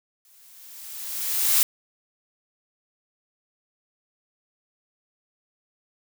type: noise with exponential growth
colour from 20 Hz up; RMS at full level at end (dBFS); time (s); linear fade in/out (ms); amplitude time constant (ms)
blue; -17; 0.25-1.63; 1; 300
effects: none